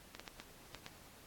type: clicks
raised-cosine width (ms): 0.2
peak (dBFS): -28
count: 6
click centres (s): 0.15 / 0.196 / 0.278 / 0.4 / 0.747 / 0.864
effects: pink hiss -59 dBFS RMS until 1.26 s + AAC 64 kbps